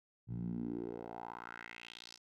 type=tone with band-pass filter sweep; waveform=10% pulse; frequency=58.27 Hz; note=A#1; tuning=in tune; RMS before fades=-44 dBFS; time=0.27-2.19 s; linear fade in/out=50 ms; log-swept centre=120 to 5500 Hz; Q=3.4; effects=none